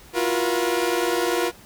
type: tone cluster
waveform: sawtooth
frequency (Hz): 341.3 / 361.2 / 478.1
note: F4 / F#4 / A#4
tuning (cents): -40 / -42 / +44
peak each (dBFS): -21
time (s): 0.13-1.52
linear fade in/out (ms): 50
effects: pink hiss -48 dBFS RMS until 1.65 s